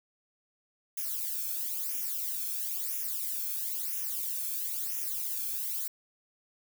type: noise with flanger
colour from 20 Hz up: violet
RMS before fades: -34 dBFS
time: 0.97-5.88 s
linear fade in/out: 5 ms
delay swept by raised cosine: 0.23 to 1.05 ms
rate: 1 Hz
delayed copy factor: -0.9
effects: none